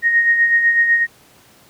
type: tone with tremolo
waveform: sine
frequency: 1864.7 Hz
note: A#6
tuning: in tune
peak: -9 dBFS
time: 0.02-1.07 s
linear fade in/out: 50 ms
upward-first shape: sine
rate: 8 Hz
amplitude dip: 50%
effects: pink hiss -49 dBFS RMS until 1.69 s + high-pass 100 Hz 12 dB/octave